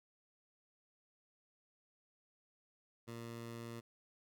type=tone; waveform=15% pulse; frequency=116.54 Hz; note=A#2; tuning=in tune; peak=-39 dBFS; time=3.07-3.81 s; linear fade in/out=20 ms; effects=none